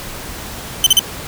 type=tone bursts; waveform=sawtooth; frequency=3061 Hz; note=G7; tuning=42 cents flat; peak=-3 dBFS; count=3; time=0.84-0.993 s; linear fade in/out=2 ms; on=25 ms; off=39 ms; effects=pink hiss -29 dBFS RMS until 1.27 s